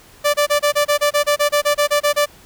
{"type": "tone bursts", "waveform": "sawtooth", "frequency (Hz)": 586, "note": "D5", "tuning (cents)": -4, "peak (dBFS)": -9, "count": 16, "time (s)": [0.24, 2.26], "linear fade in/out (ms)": 20, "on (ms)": 100, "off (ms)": 28, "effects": ["pink hiss -46 dBFS RMS until 2.45 s"]}